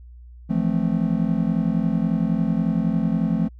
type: chord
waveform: triangle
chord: F major seventh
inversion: third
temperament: just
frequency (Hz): 163.7 / 174.61 / 218.3 / 261.9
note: E3 / F3 / A3 / C4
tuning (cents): -12 / 0 / -13 / +2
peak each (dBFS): -24 / -21 / -21 / -25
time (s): 0.49-3.49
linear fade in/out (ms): 20
effects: added 60 Hz sine -40 dBFS peak until 3.59 s